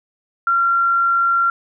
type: tone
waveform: sine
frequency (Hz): 1374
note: F6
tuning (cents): -29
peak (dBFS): -13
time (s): 0.47-1.5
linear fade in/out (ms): 2
effects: none